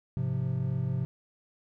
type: chord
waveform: triangle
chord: F minor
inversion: first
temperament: equal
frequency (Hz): 103.83 / 130.81 / 174.61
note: Ab2 / C3 / F3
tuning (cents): 0 / 0 / 0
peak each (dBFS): -33 / -27 / -33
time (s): 0.17-1.05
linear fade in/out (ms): 0
effects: none